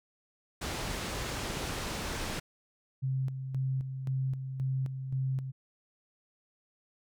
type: low-pass noise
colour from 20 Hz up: pink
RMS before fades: -36 dBFS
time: 0.61-2.4 s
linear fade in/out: 10 ms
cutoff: 8200 Hz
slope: 12 dB/octave
type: tone with tremolo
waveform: sine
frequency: 132.3 Hz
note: C3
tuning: 20 cents sharp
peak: -28 dBFS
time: 3.02-5.52 s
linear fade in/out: 20 ms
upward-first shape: square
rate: 1.9 Hz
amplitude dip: 55%
effects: none